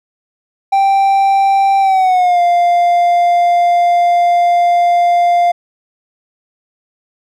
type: tone with pitch glide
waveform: triangle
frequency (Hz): 784 to 698.5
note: G5 to F5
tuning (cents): 0 to 0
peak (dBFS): -6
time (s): 0.72-5.52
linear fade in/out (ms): 10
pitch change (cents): -200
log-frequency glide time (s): 1.8-2.41
effects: none